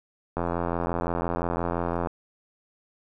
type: click train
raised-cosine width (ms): 1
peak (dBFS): -13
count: 147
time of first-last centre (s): 0.37-2.072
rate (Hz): 85.8
effects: none